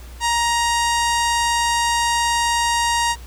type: tone with low-pass filter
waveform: sawtooth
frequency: 939 Hz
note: A#5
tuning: 12 cents sharp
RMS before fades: -19 dBFS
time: 0.2-3.16 s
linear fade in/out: 50 ms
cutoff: 8100 Hz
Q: 1.8
effects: added 60 Hz sine -35 dBFS peak until 3.26 s + pink hiss -45 dBFS RMS until 3.26 s